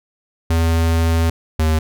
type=tone pair in turn; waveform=square; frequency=82.41 / 78.86 Hz; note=E2 / D#2; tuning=0 / +24 cents; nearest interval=minor second; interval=76 cents; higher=first; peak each=-14 dBFS; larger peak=neither; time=0.5-1.3 / 1.59-1.79 s; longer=first; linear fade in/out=5 ms; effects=none